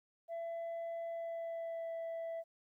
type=tone with pitch glide; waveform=sine; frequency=670 to 661.9 Hz; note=E5 to E5; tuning=+28 to +7 cents; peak=-36 dBFS; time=0.28-2.44 s; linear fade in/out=50 ms; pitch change=-21 cents; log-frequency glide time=1.09-1.92 s; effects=tanh soft clip ceiling -38 dBFS + 13-bit